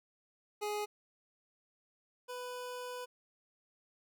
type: tone pair in turn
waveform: 25% pulse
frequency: 417.5 / 496.5 Hz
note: G#4 / B4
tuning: +9 / +9 cents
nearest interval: minor third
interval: 300 cents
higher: second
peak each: -31 / -37 dBFS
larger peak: first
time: 0.61-0.86 / 2.28-3.06 s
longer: second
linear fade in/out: 20 ms
effects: none